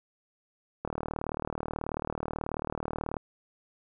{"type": "click train", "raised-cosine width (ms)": 1, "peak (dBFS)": -18, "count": 90, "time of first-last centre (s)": [0.85, 3.168], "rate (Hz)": 38.4, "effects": []}